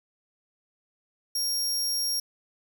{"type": "tone", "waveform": "sawtooth", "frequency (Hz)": 5580, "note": "F8", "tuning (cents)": -2, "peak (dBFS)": -23, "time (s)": [1.35, 2.2], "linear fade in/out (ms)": 5, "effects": []}